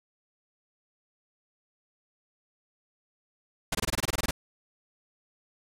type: noise bursts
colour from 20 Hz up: pink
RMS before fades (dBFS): -28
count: 12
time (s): 3.72-4.31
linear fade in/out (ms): 5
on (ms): 29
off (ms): 22
effects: low-pass 12000 Hz 12 dB/octave